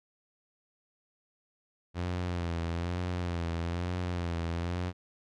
sawtooth tone with vibrato, 86.7 Hz, F2, 12 cents flat, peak -27 dBFS, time 1.94-4.93 s, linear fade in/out 50 ms, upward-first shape sine, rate 1.1 Hz, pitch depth 61 cents each way, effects low-pass 5000 Hz 12 dB/octave

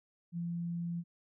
sine tone, 171 Hz, F3, 36 cents flat, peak -34 dBFS, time 0.32-1.04 s, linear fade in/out 50 ms, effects none

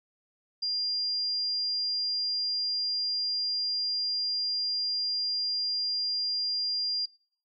sine tone, 4800 Hz, D8, 37 cents sharp, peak -27 dBFS, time 0.62-7.06 s, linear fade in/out 10 ms, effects noise-tail reverb RT60 0.6 s tail -26 dB re dry

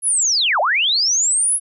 sine linear two-way sweep, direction down then up, 10870 to 554.4 to 10870 Hz, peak -14 dBFS, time 0.02-1.6 s, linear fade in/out 50 ms, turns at 0.6 s, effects none

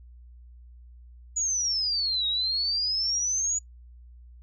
sine exponential two-way sweep, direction down then up, 6900 to 3768 to 6900 Hz, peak -24 dBFS, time 1.36-3.59 s, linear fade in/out 10 ms, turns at 2.27 s, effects noise-tail reverb RT60 0.1 s tail -23 dB re dry + added 60 Hz sine -46 dBFS peak until 4.42 s

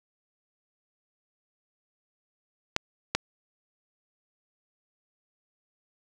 clicks, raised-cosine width 0.2 ms, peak -6 dBFS, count 2, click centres 2.764 / 3.15 s, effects none

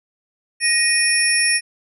sine tone cluster, 1876 / 2472 / 5460 / 9910 Hz, A#6 / D#7 / F8 / D#9, +11 / -12 / -40 / -8 cents, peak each -20 dBFS, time 0.6-1.61 s, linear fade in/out 50 ms, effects none

